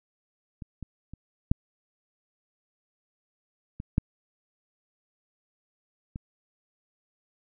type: clicks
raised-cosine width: 5 ms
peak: -26 / -25 / -29 / -8 / -23 / -9 / -23 dBFS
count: 7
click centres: 0.622 / 0.827 / 1.136 / 1.515 / 3.801 / 3.981 / 6.159 s
effects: none